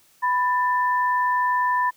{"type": "tone pair together", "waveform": "sine", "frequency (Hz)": [993, 1775.5], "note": ["B5", "A6"], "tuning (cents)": [9, 15], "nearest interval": "minor seventh", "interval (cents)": 1006, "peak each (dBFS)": [-19, -26], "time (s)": [0.22, 1.91], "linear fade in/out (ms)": 20, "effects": ["white hiss -58 dBFS RMS until 1.96 s"]}